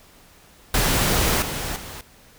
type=noise with level steps; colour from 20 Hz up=pink; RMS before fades=-20 / -28 / -36 dBFS; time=0.74-2.01 s; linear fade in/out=2 ms; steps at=1.42 / 1.76 s; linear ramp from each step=2 ms; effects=pink hiss -51 dBFS RMS until 2.38 s